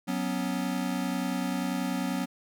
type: chord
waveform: square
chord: F# suspended fourth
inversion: none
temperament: equal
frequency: 185 / 246.9 / 277.2 Hz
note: F#3 / B3 / C#4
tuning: 0 / 0 / 0 cents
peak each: -33 / -33 / -34 dBFS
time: 0.07-2.26 s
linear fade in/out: 20 ms
effects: none